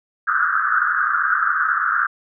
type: band-pass noise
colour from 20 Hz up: white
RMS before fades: -19 dBFS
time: 0.27-2.07 s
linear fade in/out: 10 ms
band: 1200 to 1600 Hz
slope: 96 dB/octave
effects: none